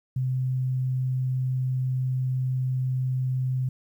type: tone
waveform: sine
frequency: 129 Hz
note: C3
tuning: 24 cents flat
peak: -23 dBFS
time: 0.16-3.69 s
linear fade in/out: 5 ms
effects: 10-bit